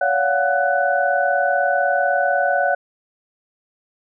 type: tone cluster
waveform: sine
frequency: 565 / 701 / 741 / 1493 Hz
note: C#5 / F5 / F#5 / F#6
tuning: +33 / +6 / +2 / +15 cents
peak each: -21 dBFS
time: 0.01-2.75 s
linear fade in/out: 5 ms
effects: none